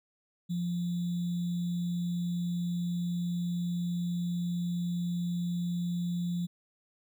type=tone with sample-and-hold; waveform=sine; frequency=174.61 Hz; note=F3; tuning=in tune; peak=-29 dBFS; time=0.49-6.47 s; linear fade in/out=20 ms; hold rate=3675 Hz; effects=none